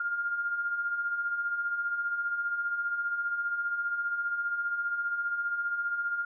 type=beating tone pair; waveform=sine; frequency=1394 / 1409 Hz; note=F6 / F6; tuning=-4 / +15 cents; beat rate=15 Hz; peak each=-38 / -29 dBFS; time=0-6.25 s; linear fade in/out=5 ms; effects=none